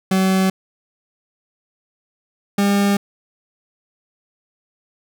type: tone pair in turn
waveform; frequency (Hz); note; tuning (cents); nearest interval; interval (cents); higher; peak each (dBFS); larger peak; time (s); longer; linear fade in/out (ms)
40% pulse; 189.5 / 200.8; F#3 / G3; +42 / +42; minor second; 100; second; -13; neither; 0.11-0.5 / 2.58-2.97; neither; 5
effects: none